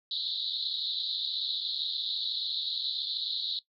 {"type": "band-pass noise", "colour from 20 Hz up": "white", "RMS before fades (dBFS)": -33, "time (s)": [0.11, 3.59], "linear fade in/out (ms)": 2, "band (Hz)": [3600, 4200], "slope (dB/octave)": 96, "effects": ["noise-tail reverb RT60 0.1 s tail -17 dB re dry"]}